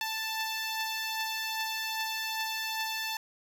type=beating tone pair; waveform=10% pulse; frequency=880 / 882.5 Hz; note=A5 / A5; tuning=0 / +5 cents; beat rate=2.5 Hz; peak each=-31 / -24 dBFS; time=0.01-3.17 s; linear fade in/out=2 ms; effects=none